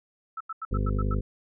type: tone bursts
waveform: sine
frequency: 1314 Hz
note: E6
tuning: 6 cents flat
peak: -31 dBFS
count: 7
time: 0.37-1.143 s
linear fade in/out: 5 ms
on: 35 ms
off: 88 ms
type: harmonic tone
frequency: 50.4 Hz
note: G1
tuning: 49 cents sharp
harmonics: 1 / 2 / 3 / 4 / 5 / 7 / 8 / 9 / 10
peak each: -26 / -29 / -36 / -35 / -37 / -43 / -40 / -45 / -43 dBFS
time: 0.71-1.21 s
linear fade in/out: 10 ms
effects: none